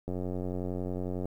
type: click train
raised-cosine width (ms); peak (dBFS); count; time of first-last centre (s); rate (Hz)
2; -22; 108; 0.08-1.256; 91
effects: 10-bit